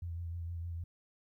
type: tone with vibrato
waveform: sine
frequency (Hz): 84.9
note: F2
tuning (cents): -48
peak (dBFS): -37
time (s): 0.02-0.84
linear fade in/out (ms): 5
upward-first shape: sine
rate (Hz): 6.5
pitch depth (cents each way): 34
effects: 13-bit